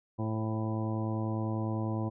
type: harmonic tone with a mistuned harmonic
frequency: 110 Hz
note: A2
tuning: in tune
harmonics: 1 / 2 / 3 / 4 / 5 / 6 / 7 / 8 / 9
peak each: -32 / -36 / -37 / -48 / -43 / -46 / -45 / -51 / -44 dBFS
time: 0.18-2.1 s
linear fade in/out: 20 ms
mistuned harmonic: 5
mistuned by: -21 cents
effects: none